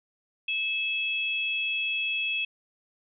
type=tone pair together; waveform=sine; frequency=2600 / 3325 Hz; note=E7 / G#7; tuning=-24 / +1 cents; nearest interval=major third; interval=425 cents; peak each=-27 / -32 dBFS; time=0.48-2.45 s; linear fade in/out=5 ms; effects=none